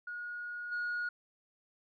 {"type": "tone with level steps", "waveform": "sine", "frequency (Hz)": 1444, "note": "F#6", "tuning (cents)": -43, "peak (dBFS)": [-38, -31], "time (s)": [0.07, 1.09], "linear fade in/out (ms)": 5, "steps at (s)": 0.71, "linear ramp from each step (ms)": 20, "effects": ["tanh soft clip ceiling -31 dBFS"]}